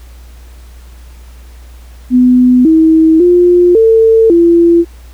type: tone with pitch steps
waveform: sine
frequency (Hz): 250.4 / 320.3 / 353.4 / 448.4 / 339.9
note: B3 / E4 / F4 / A4 / F4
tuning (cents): +24 / -50 / +21 / +33 / -47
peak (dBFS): -3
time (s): 2.1-4.85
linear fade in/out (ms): 50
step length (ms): 550
effects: added 60 Hz sine -31 dBFS peak until 5.13 s + pink hiss -44 dBFS RMS until 5.13 s